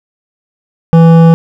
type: tone with hard clipping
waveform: sine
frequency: 165.2 Hz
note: E3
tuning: 4 cents sharp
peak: -3 dBFS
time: 0.93-1.34 s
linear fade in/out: 0 ms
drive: 12 dB
effects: none